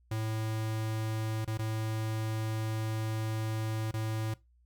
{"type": "tone with dropouts", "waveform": "square", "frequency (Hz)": 110, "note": "A2", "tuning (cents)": 0, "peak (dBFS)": -32, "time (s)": [0.11, 4.34], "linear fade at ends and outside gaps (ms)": 5, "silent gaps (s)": [[1.448, 1.475], [1.575, 1.59], [3.912, 3.938]], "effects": ["noise-tail reverb RT60 0.2 s tail -19 dB re dry", "added 60 Hz sine -62 dBFS peak until 4.65 s"]}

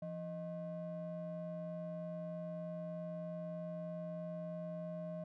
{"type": "ring-modulated tone", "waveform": "triangle", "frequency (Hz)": 225.8, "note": "A3", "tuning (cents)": 45, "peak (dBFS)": -36, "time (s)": [0.02, 5.24], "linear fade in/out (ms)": 5, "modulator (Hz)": 397, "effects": []}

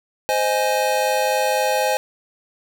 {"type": "chord", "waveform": "square", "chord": "Ab major", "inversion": "first", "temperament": "just", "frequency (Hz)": [519.1, 623, 830.6], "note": ["C5", "Eb5", "Ab5"], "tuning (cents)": [-14, 2, 0], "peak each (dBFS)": [-22, -24, -22], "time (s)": [0.29, 1.97], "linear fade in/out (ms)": 0, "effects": []}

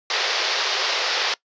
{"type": "band-pass noise", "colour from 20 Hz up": "white", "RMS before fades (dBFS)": -23, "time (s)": [0.1, 1.34], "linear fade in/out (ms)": 2, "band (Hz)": [390, 5400], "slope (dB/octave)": 48, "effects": ["noise-tail reverb RT60 0.1 s tail -21 dB re dry", "resampled to 16000 Hz"]}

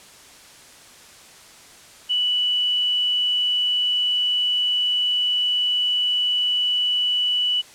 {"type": "tone", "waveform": "sine", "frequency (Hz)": 2960, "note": "F#7", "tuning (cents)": 0, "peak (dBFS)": -18, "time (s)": [2.09, 7.62], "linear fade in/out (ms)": 20, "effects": ["white hiss -46 dBFS RMS until 7.74 s", "low-pass 9000 Hz 12 dB/octave"]}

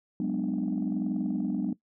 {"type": "chord", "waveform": "sine", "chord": "G# half-diminished seventh", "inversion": "third", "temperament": "just", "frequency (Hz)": [186.89, 207.7, 249.2, 299], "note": ["F#3", "G#3", "B3", "D4"], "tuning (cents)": [18, 0, 16, 31], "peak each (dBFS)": -31, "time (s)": [0.2, 1.73], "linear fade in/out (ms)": 2, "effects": ["noise-tail reverb RT60 0.1 s tail -19 dB re dry", "tanh soft clip ceiling -21 dBFS"]}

